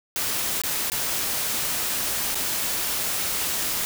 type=noise with dropouts; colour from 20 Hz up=white; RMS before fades=-26 dBFS; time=0.16-3.85 s; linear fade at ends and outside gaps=0 ms; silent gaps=0.617-0.636 / 0.9-0.919 / 2.346-2.354 s; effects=none